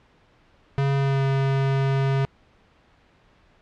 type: tone with pitch glide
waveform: square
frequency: 138.2 to 135.98 Hz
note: C#3 to C#3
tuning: -5 to -33 cents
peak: -20 dBFS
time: 0.78-2.25 s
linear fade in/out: 0 ms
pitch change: -28 cents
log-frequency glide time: 0.95-1.23 s
effects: pink hiss -58 dBFS RMS until 3.61 s + low-pass 3000 Hz 12 dB/octave